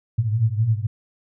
sine tone cluster, 105.7 / 113 / 117.1 Hz, G#2 / A2 / A#2, +31 / +47 / +8 cents, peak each -22 dBFS, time 0.18-0.87 s, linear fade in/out 10 ms, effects none

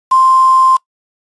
sine tone with quantisation, 1046.5 Hz, C6, in tune, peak -6 dBFS, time 0.11-0.77 s, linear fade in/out 10 ms, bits 4, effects noise-tail reverb RT60 0.1 s tail -21 dB re dry + resampled to 22050 Hz

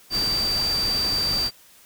sine tone in noise, 4664 Hz, D8, 13 cents flat, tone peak -21 dBFS, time 0.1-1.51 s, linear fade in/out 50 ms, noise pink, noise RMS -31 dBFS, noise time 0.1-1.51 s, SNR +7 dB, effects white hiss -52 dBFS RMS until 1.85 s

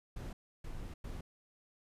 brown noise bursts at uneven times, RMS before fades -43 dBFS, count 3, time 0.16-0.33 / 0.64-0.94 / 1.04-1.21 s, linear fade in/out 5 ms, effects resampled to 32000 Hz

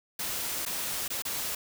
white noise with dropouts, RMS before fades -33 dBFS, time 0.19-1.55 s, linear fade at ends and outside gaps 5 ms, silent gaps 0.653-0.661 / 1.08-1.101 / 1.222-1.251 s, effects none

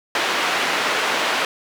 white band-pass noise, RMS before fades -21 dBFS, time 0.15-1.45 s, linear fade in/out 2 ms, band 340 to 2500 Hz, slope 12 dB/octave, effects none

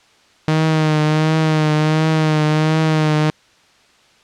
sawtooth tone with vibrato, 155.56 Hz, D#3, in tune, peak -9 dBFS, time 0.48-3.3 s, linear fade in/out 0 ms, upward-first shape triangle, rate 1.4 Hz, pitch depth 40 cents each way, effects white hiss -52 dBFS RMS until 4.23 s + low-pass 5000 Hz 12 dB/octave

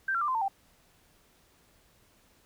sine tone with pitch steps, 1568 / 1365 / 1188.3 / 1034.5 / 900.6 / 784 Hz, G6 / F6 / D6 / C6 / A5 / G5, 0 / -40 / +20 / -20 / +40 / 0 cents, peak -26 dBFS, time 0.08-0.482 s, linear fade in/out 5 ms, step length 67 ms, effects pink hiss -64 dBFS RMS until 2.45 s

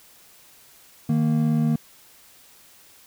triangle tone pair together, 154.66 / 231.5 Hz, D#3 / A#3, -10 / -12 cents, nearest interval perfect fifth, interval 698 cents, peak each -19 dBFS, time 1.09-1.76 s, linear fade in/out 5 ms, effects white hiss -52 dBFS RMS until 3.06 s

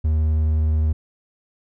triangle tone with vibrato, 77.78 Hz, D#2, in tune, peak -14 dBFS, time 0.04-0.93 s, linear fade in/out 10 ms, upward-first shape sine, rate 19 Hz, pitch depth 14 cents each way, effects none

